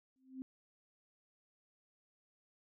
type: tone with exponential growth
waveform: sine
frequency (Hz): 261.6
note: C4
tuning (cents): 0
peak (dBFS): -38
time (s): 0.16-0.42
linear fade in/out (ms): 0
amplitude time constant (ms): 55
effects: none